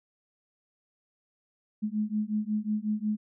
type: beating tone pair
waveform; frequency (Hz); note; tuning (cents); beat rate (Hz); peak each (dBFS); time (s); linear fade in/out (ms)
sine; 209.9 / 215.4; G#3 / A3; +19 / -37; 5.5; -30; 1.82-3.17; 20
effects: none